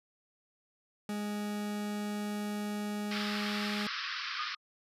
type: tone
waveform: 40% pulse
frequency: 207.7 Hz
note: G#3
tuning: in tune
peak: -33 dBFS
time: 1.09-3.87 s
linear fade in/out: 2 ms
type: band-pass noise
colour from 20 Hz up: pink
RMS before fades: -38 dBFS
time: 3.11-4.55 s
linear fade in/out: 5 ms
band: 1100 to 5400 Hz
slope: 96 dB/octave
type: tone with exponential decay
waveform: sine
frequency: 1229 Hz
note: D#6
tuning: 22 cents flat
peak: -30 dBFS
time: 4.39-4.57 s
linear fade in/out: 5 ms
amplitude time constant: 38 ms
effects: resampled to 32000 Hz